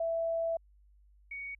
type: tone pair in turn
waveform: sine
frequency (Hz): 662 / 2237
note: E5 / C#7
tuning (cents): +7 / +15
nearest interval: octave + major sixth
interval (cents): 2108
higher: second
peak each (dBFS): -29 / -38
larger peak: first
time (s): 0-0.57 / 1.31-1.55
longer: first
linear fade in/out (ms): 5
effects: added 50 Hz sine -59 dBFS peak until 1.59 s